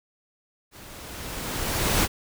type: noise with level ramp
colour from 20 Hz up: pink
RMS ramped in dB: -46 to -20 dBFS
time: 0.71-2.08 s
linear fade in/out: 50 ms
effects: none